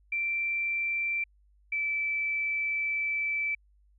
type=tone pair in turn; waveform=sine; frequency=2349 / 2318 Hz; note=D7 / D7; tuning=0 / -23 cents; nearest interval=unison; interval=23 cents; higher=first; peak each=-27 dBFS; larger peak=neither; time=0.12-1.24 / 1.72-3.55 s; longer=second; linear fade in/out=5 ms; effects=added 50 Hz sine -60 dBFS peak until 3.98 s